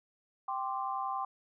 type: chord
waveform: sine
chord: G suspended fourth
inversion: none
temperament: just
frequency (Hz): 784 / 1045.3 / 1176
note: G5 / C6 / D6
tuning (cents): 0 / -2 / +2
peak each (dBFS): -36 / -36 / -39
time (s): 0.48-1.25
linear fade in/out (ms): 5
effects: none